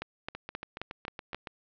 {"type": "two click trains", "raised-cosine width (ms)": 0.3, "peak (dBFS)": [-22, -18], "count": [9, 6], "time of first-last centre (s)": [[0.35, 1.472], [0.02, 1.346]], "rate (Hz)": [7.13, 3.77], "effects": ["low-pass 4000 Hz 12 dB/octave"]}